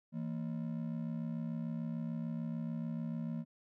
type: ring-modulated tone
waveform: triangle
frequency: 197 Hz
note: G3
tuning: 9 cents sharp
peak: -31 dBFS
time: 0.12-3.45 s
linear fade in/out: 50 ms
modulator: 33.4 Hz
effects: none